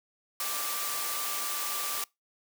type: tone in noise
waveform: sine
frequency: 1174.7 Hz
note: D6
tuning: in tune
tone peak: -39 dBFS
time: 0.4-2.04 s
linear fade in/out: 2 ms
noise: white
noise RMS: -33 dBFS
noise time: 0.4-2.04 s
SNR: -9 dB
effects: noise-tail reverb RT60 0.2 s tail -24 dB re dry + high-pass 400 Hz 12 dB/octave